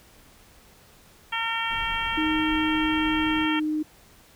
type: harmonic tone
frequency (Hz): 456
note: A#4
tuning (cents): -38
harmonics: 2 / 3 / 4 / 5 / 6 / 7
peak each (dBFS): -31 / -32 / -32 / -33 / -33 / -32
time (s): 1.32-3.6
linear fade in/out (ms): 10
type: noise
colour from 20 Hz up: brown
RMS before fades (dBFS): -39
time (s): 1.7-3.46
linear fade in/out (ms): 10
type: tone with pitch glide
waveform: sine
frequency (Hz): 311.1 to 306.8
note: D#4 to D#4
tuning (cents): 0 to -24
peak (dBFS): -23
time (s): 2.17-3.83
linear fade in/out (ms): 10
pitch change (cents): -24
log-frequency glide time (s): 3.45-3.59
effects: pink hiss -54 dBFS RMS until 4.35 s